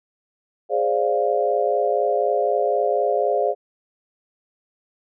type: chord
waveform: sine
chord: D half-diminished seventh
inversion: second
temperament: equal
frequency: 415.3 / 523.3 / 587.3 / 698.5 Hz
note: Ab4 / C5 / D5 / F5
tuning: 0 / 0 / 0 / 0 cents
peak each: -23 dBFS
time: 0.69-3.55 s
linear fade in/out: 50 ms
effects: none